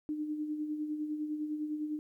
sine tone with tremolo, 302.9 Hz, D#4, 46 cents flat, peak -31 dBFS, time 0.09-1.99 s, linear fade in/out 0 ms, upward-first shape sine, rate 9.9 Hz, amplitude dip 50%, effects 12-bit

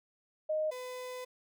sine / 35% pulse tone pair in turn, 620 / 503.4 Hz, D#5 / B4, -6 / +33 cents, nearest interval major third, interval 361 cents, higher first, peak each -29 / -38 dBFS, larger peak first, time 0.49-0.71 / 0.71-1.25 s, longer second, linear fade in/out 10 ms, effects none

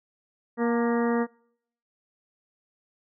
harmonic tone with a mistuned harmonic, 235.6 Hz, A#3, 19 cents sharp, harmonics 1 / 2 / 3 / 4 / 5 / 6 / 7 / 8, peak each -24 / -26 / -35 / -35 / -36 / -41 / -41 / -38 dBFS, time 0.57-1.27 s, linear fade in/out 50 ms, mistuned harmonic 4, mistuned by -42 cents, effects noise-tail reverb RT60 0.7 s tail -26 dB re dry

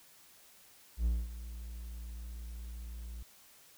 triangle tone with ADSR envelope, 58 Hz, A#1, 8 cents flat, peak -24 dBFS, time 0.97-3.23 s, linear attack 85 ms, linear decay 220 ms, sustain -15 dB, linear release 6 ms, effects white hiss -60 dBFS RMS until 3.77 s

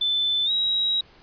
sine tone with pitch glide, 3520 to 3839 Hz, A7 to B7, 0 to -50 cents, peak -20 dBFS, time 0.01-1.01 s, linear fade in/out 5 ms, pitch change +150 cents, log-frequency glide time 0.45-0.51 s, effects pink hiss -53 dBFS RMS until 1.22 s + resampled to 11025 Hz

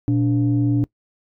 sine tone pair together, 119.15 / 290 Hz, A#2 / D4, +38 / -22 cents, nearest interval octave + minor third, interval 1540 cents, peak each -17 dBFS, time 0.08-0.84 s, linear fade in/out 0 ms, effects noise-tail reverb RT60 0.1 s tail -22 dB re dry + tanh soft clip ceiling -10 dBFS

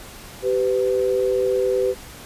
sine tone pair together, 388.2 / 502.9 Hz, G4 / B4, -17 / +31 cents, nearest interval major third, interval 448 cents, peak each -20 dBFS, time 0.42-1.95 s, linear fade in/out 50 ms, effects pink hiss -40 dBFS RMS until 2.25 s + resampled to 32000 Hz

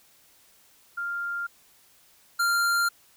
sine / square tone pair in turn, 1396.9 / 1391.3 Hz, F6 / F6, 0 / -7 cents, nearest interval unison, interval 7 cents, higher first, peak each -28 / -22 dBFS, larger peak second, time 0.97-1.47 / 2.39-2.89 s, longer neither, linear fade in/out 10 ms, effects white hiss -59 dBFS RMS until 3.16 s

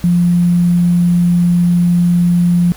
sine tone with sample-and-hold, 174.61 Hz, F3, in tune, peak -8 dBFS, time 0.04-2.72 s, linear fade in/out 0 ms, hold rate 11025 Hz, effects added 60 Hz sine -36 dBFS peak until 2.76 s + pink hiss -37 dBFS RMS until 2.76 s

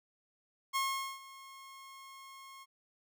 sawtooth tone with ADSR envelope, 1080 Hz, C#6, 45 cents flat, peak -26 dBFS, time 0.73-2.66 s, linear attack 29 ms, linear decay 430 ms, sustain -20 dB, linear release 38 ms, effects none

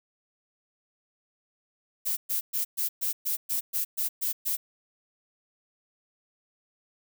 violet noise bursts, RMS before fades -28 dBFS, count 11, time 2.05-4.57 s, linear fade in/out 20 ms, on 120 ms, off 120 ms, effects none

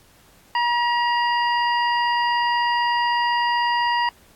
harmonic tone with a mistuned harmonic, 956 Hz, A#5, 43 cents sharp, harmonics 1 / 2 / 3 / 5, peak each -19 / -25 / -29 / -33 dBFS, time 0.55-4.09 s, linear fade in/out 2 ms, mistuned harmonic 3, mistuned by -27 cents, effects pink hiss -54 dBFS RMS until 4.35 s + AAC 64 kbps

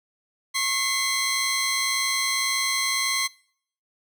15% pulse tone pair together, 1085.9 / 2050 Hz, C#6 / C7, -36 / -36 cents, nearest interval major seventh, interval 1100 cents, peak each -21 / -18 dBFS, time 0.54-3.28 s, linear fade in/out 20 ms, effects noise-tail reverb RT60 0.6 s tail -23 dB re dry

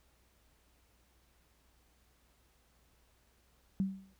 sine tone with exponential decay, 192.6 Hz, G3, 30 cents flat, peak -26 dBFS, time 3.8-4.14 s, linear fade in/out 0 ms, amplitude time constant 73 ms, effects added 60 Hz sine -70 dBFS peak until 4.19 s + pink hiss -71 dBFS RMS until 4.19 s

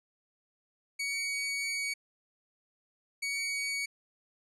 sawtooth tone bursts at uneven times, 2249 Hz, C#7, 24 cents sharp, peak -28 dBFS, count 2, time 0.99-1.94 / 3.22-3.86 s, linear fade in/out 10 ms, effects resampled to 24000 Hz

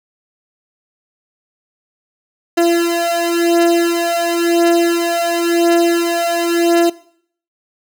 30% pulse beating tone pair, 340 / 340.95 Hz, F4 / F4, -46 / -42 cents, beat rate 0.95 Hz, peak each -13 dBFS, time 2.57-6.9 s, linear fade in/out 10 ms, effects noise-tail reverb RT60 0.6 s tail -19 dB re dry

